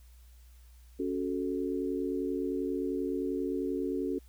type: chord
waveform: sine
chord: F# minor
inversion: second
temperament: equal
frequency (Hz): 277.2 / 370 / 440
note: C#4 / F#4 / A4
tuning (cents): 0 / 0 / 0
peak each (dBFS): -33 / -34 / -36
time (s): 0.99-4.19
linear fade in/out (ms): 10
effects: added 60 Hz sine -52 dBFS peak until 4.28 s + white hiss -66 dBFS RMS until 4.28 s